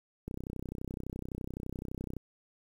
click train, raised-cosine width 3 ms, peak -25 dBFS, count 61, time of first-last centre 0.28-2.167 s, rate 31.8 Hz, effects 9-bit

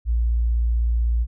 sine tone, 58 Hz, A#1, 8 cents flat, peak -17 dBFS, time 0.05-1.27 s, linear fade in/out 50 ms, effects none

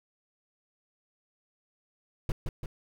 brown noise with echo, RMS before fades -27 dBFS, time 2.29-2.32 s, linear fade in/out 2 ms, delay 170 ms, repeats 2, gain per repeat -4 dB, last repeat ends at 2.66 s, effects none

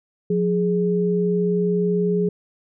sine tone pair together, 178.41 / 416.8 Hz, F3 / G#4, +37 / +6 cents, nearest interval octave + minor third, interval 1469 cents, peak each -20 dBFS, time 0.3-2.29 s, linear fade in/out 5 ms, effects none

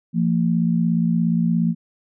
sine tone pair together, 170.43 / 227.5 Hz, F3 / A#3, -42 / -42 cents, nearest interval perfect fourth, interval 500 cents, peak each -18 / -20 dBFS, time 0.13-1.75 s, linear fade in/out 50 ms, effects none

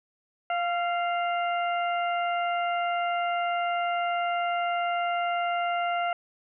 harmonic tone with a mistuned harmonic, 698.5 Hz, F5, in tune, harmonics 1 / 2 / 3 / 4, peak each -26 / -32 / -36 / -38 dBFS, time 0.5-6.13 s, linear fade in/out 2 ms, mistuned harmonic 2, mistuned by -27 cents, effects none

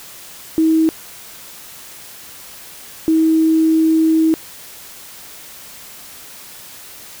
sine tone bursts at uneven times, 320 Hz, D#4, 49 cents sharp, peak -10 dBFS, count 2, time 0.58-0.89 / 3.08-4.34 s, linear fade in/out 0 ms, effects white hiss -37 dBFS RMS until 7.2 s

